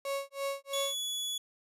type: tone with tremolo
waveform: 35% pulse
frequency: 553 Hz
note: C#5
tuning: 4 cents flat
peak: -29 dBFS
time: 0.05-0.96 s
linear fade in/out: 2 ms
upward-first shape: sine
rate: 3 Hz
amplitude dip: 100%
type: tone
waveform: sawtooth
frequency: 3400 Hz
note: G#7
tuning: 40 cents sharp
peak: -30 dBFS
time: 0.73-1.38 s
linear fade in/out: 5 ms
effects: resampled to 32000 Hz